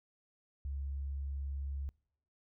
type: tone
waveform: sine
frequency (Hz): 69.3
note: C#2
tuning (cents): 0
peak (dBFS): -36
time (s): 0.65-1.89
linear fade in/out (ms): 0
effects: noise-tail reverb RT60 0.7 s tail -25 dB re dry